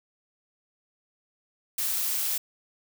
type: noise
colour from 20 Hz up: blue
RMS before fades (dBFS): -28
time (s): 1.78-2.38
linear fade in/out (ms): 5
effects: none